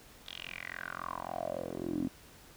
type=tone with band-pass filter sweep; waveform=10% pulse; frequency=43.65 Hz; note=F1; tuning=in tune; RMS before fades=-39 dBFS; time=0.26-2.08 s; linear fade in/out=10 ms; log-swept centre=3600 to 260 Hz; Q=6.4; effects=pink hiss -56 dBFS RMS until 2.56 s